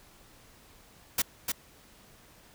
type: noise with echo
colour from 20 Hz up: white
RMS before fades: -26 dBFS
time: 1.18-1.22 s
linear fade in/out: 5 ms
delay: 300 ms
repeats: 1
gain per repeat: -4 dB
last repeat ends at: 1.52 s
effects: pink hiss -57 dBFS RMS until 2.54 s